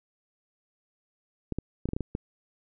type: clicks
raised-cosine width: 3 ms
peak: -17 dBFS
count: 8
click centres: 1.523 / 1.586 / 1.856 / 1.889 / 1.934 / 1.965 / 2.007 / 2.151 s
effects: none